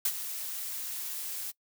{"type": "noise with ADSR envelope", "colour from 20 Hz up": "blue", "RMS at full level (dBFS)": -26, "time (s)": [0.05, 1.52], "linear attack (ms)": 4, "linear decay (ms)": 58, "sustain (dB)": -11, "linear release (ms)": 22, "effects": ["noise-tail reverb RT60 0.1 s tail -22 dB re dry"]}